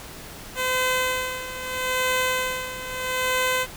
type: tone with tremolo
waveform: 10% pulse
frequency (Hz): 511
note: C5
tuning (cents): -41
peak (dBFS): -12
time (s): 0.55-3.67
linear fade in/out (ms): 50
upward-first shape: sine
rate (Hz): 0.78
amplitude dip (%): 75
effects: pink hiss -40 dBFS RMS until 3.76 s